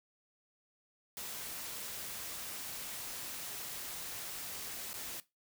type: noise with dropouts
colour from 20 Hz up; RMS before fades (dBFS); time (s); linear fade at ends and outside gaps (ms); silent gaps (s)
white; -43; 1.17-5.2; 1; 4.932-4.94
effects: noise-tail reverb RT60 0.2 s tail -17 dB re dry

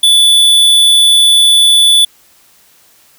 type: tone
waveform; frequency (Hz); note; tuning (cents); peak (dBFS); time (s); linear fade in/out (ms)
square; 3468; A7; -26; -5; 0.03-2.05; 5
effects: white hiss -47 dBFS RMS until 3.18 s

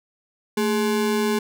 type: ring-modulated tone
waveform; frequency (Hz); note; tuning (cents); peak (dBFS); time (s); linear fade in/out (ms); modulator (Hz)
square; 318.2; D#4; +39; -17; 0.57-1.39; 5; 96.3
effects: none

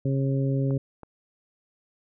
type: harmonic tone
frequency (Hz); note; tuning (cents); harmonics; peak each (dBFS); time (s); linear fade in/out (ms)
135.9; C#3; -34; 1 / 2 / 3 / 4; -23 / -29 / -33 / -35; 0.05-0.78; 5
type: clicks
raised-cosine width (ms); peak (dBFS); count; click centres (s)
1; -27; 2; 0.708 / 1.033
effects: none

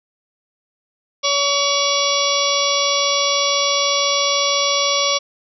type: harmonic tone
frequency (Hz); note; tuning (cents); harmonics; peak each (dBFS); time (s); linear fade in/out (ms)
566; C#5; +36; 1 / 2 / 4 / 5 / 6 / 7 / 8 / 9 / 10; -22 / -22 / -25 / -27 / -22 / -27 / -27 / -27 / -23; 1.23-5.19; 20
effects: none

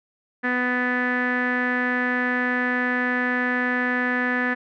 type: tone with low-pass filter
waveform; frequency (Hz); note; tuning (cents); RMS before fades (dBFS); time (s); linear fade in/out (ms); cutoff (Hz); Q
sawtooth; 248.7; B3; +12; -23; 0.43-4.55; 20; 1800; 9.4
effects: none

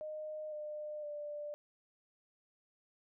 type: tone with pitch steps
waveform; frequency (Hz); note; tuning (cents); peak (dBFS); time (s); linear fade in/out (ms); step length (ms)
sine; 615 / 602.7 / 590.6; D#5 / D5 / D5; -20 / +45 / +10; -40; 0.01-1.54; 0; 510
effects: none

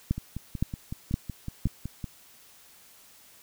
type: two click trains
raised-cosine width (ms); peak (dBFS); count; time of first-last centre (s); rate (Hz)
5; -12 / -21; 4 / 11; 0.11-1.656 / 0.18-2.042; 1.94 / 5.37
effects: white hiss -55 dBFS RMS until 3.42 s

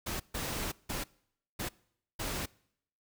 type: noise bursts at uneven times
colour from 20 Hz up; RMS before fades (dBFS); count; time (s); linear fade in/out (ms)
pink; -36; 5; 0.06-0.2 / 0.34-0.72 / 0.89-1.04 / 1.59-1.69 / 2.19-2.46; 10
effects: noise-tail reverb RT60 0.7 s tail -24 dB re dry

